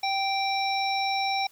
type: harmonic tone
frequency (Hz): 782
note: G5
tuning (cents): -4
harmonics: 1 / 3 / 5 / 7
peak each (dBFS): -26 / -31 / -33 / -34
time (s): 0.03-1.47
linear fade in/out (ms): 5
effects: white hiss -58 dBFS RMS until 1.51 s